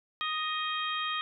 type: harmonic tone with a mistuned harmonic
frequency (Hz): 622.3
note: D#5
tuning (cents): 0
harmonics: 2 / 3 / 4 / 5 / 6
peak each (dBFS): -33 / -38 / -39 / -36 / -40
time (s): 0.21-1.21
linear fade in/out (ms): 0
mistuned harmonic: 5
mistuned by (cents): +53
effects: none